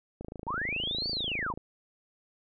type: click train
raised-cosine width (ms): 2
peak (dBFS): -26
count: 38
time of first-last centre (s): 0.21-1.575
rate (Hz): 27.1
type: linear two-way sweep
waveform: sine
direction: up then down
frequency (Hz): 844 to 4703 to 844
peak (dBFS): -30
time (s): 0.47-1.53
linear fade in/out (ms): 10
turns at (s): 1.1
effects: none